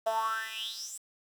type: tone with high-pass filter sweep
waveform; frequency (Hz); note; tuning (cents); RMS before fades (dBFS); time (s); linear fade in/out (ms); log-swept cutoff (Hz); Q
10% pulse; 221.7; A3; +13; -34; 0.06-0.98; 10; 640 to 8400; 8.5
effects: 9-bit